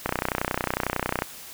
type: click train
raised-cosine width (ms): 0.5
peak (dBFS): -8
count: 37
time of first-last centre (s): 0.06-1.221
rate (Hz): 31
effects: white hiss -42 dBFS RMS until 1.53 s